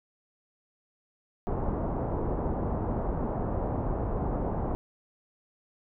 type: low-pass noise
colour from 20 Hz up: pink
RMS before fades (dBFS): -30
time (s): 1.47-4.75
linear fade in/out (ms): 0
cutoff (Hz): 930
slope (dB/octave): 24
effects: none